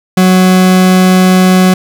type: tone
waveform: 40% pulse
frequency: 185 Hz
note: F#3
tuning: in tune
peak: -3 dBFS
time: 0.17-1.74 s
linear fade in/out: 5 ms
effects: none